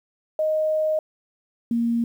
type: tone pair in turn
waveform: sine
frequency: 622.3 / 233.6 Hz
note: D#5 / A#3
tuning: 0 / +4 cents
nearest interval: octave + perfect fourth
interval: 1696 cents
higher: first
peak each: -19 dBFS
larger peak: neither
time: 0.39-0.99 / 1.71-2.04 s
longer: first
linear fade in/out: 2 ms
effects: 9-bit